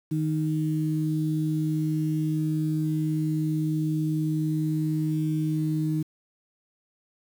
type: tone pair together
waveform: sine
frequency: 155.56 / 311.1 Hz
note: D#3 / D#4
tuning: 0 / 0 cents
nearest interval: octave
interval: 1200 cents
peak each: -25 / -27 dBFS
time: 0.11-6.03 s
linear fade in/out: 10 ms
effects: 8-bit